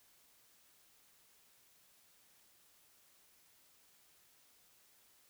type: silence
effects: white hiss -68 dBFS RMS until 5.29 s